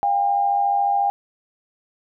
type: tone pair together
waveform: sine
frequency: 708 / 802.1 Hz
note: F5 / G5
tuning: +23 / +40 cents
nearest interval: major second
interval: 217 cents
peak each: -25 / -17 dBFS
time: 0.03-1.1 s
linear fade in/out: 0 ms
effects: none